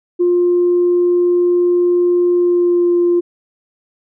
sine tone with pitch glide, 352.8 to 348.9 Hz, F4 to F4, +18 to -2 cents, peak -9 dBFS, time 0.19-3.21 s, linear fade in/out 20 ms, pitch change -20 cents, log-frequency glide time 2.34-2.95 s, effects tanh soft clip ceiling -6 dBFS

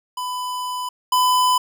square tone pair in turn, 999 / 1003.9 Hz, B5 / B5, +20 / +28 cents, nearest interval unison, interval 8 cents, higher second, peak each -25 / -15 dBFS, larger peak second, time 0.17-0.89 / 1.12-1.58 s, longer first, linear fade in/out 5 ms, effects none

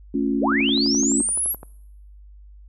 sine chord, A augmented, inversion none, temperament equal, 220 / 277.2 / 349.2 Hz, A3 / C#4 / E#4, 0 / 0 / 0 cents, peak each -25 / -21 / -27 dBFS, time 0.14-1.22 s, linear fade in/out 5 ms
sine linear sweep, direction up, 130.81 to 11830 Hz, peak -20 dBFS, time 0.39-1.56 s, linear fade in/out 50 ms
click train, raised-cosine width 1 ms, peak -24 dBFS, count 14, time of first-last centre 0.52-1.631 s, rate 11.7 Hz
effects noise-tail reverb RT60 0.8 s tail -25 dB re dry + added 50 Hz sine -42 dBFS peak until 2.68 s

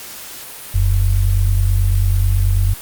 sine tone pair together, 43.35 / 92.5 Hz, F1 / F#2, -12 / 0 cents, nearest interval octave + minor second, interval 1312 cents, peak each -14 dBFS, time 0.74-2.74 s, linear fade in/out 10 ms, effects white hiss -33 dBFS RMS until 2.81 s + Opus 48 kbps

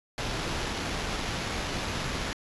pink noise with sample-and-hold, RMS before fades -32 dBFS, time 0.18-2.33 s, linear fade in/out 0 ms, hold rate 8820 Hz, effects resampled to 24000 Hz

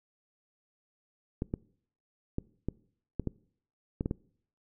clicks, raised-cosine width 3 ms, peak -18 dBFS, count 9, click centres 1.421 / 1.539 / 2.384 / 2.686 / 3.197 / 3.273 / 4.009 / 4.059 / 4.111 s, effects noise-tail reverb RT60 0.6 s tail -23 dB re dry

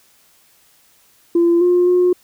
sine tone with pitch steps, 341.5 / 355.4 / 359.2 Hz, F4 / F4 / F4, -39 / +30 / +49 cents, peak -9 dBFS, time 1.35-2.13 s, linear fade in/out 5 ms, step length 260 ms, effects tanh soft clip ceiling -7 dBFS + white hiss -54 dBFS RMS until 2.23 s

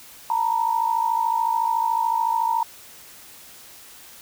sine tone pair together, 905.2 / 959 Hz, A5 / A#5, +49 / +49 cents, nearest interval minor second, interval 100 cents, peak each -21 / -23 dBFS, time 0.3-2.63 s, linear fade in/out 2 ms, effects white hiss -45 dBFS RMS until 4.21 s

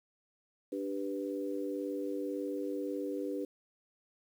sine chord, G major, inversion second, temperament equal, 293.7 / 392 / 493.9 Hz, D4 / G4 / B4, 0 / 0 / 0 cents, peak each -37 / -39 / -39 dBFS, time 0.72-3.45 s, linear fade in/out 5 ms, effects 10-bit

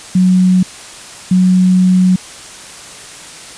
sine tone bursts at uneven times, 184 Hz, F#3, 9 cents flat, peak -6 dBFS, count 2, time 0.15-0.63 / 1.31-2.16 s, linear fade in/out 5 ms, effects white hiss -32 dBFS RMS until 3.57 s + resampled to 22050 Hz

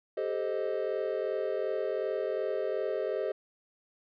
triangle chord, A half-diminished seventh, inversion third, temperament equal with one note detuned, 392 / 434.7 / 523.3 / 622.3 Hz, G4 / A4 / C5 / Eb5, 0 / -21 / 0 / 0 cents, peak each -33 dBFS, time 0.17-3.32 s, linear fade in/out 5 ms, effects resampled to 11025 Hz

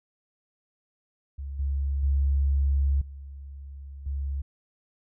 sine tone with level steps, 69.3 Hz, C#2, in tune, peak -32 / -24 / -20 / -38 / -27 dBFS, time 1.38-4.42 s, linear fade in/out 10 ms, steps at 1.59 / 2.03 / 3.01 / 4.06 s, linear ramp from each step 5 ms, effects none

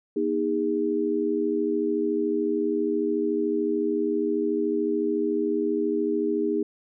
sine tone cluster, 239.3 / 313.4 / 406.8 Hz, A#3 / D#4 / G#4, +46 / +13 / -36 cents, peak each -30 / -26 / -25 dBFS, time 0.16-6.63 s, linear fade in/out 5 ms, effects none

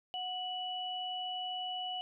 sine tone pair together, 735 / 2949 Hz, F#5 / F#7, -12 / -6 cents, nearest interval 2 octaves, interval 2406 cents, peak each -39 / -38 dBFS, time 0.14-2.01 s, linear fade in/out 0 ms, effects none

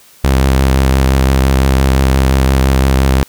sawtooth tone with vibrato, 66.4 Hz, C2, 26 cents sharp, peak -4 dBFS, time 0.24-3.23 s, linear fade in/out 0 ms, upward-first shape triangle, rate 5.8 Hz, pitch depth 37 cents each way, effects white hiss -44 dBFS RMS until 3.28 s

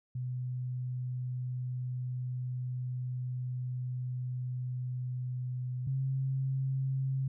sine tone pair in turn, 125.8 / 133.37 Hz, B2 / C3, +32 / +34 cents, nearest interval minor second, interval 102 cents, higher second, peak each -33 / -29 dBFS, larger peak second, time 0.15-5.87 / 5.87-7.28 s, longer first, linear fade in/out 5 ms, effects none

